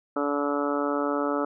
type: harmonic tone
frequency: 144 Hz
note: D3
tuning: 34 cents flat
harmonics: 2 / 3 / 4 / 5 / 6 / 7 / 8 / 9 / 10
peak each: -28 / -31 / -30 / -38 / -36 / -39 / -37 / -31 / -42 dBFS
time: 0.16-1.45 s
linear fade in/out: 5 ms
effects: none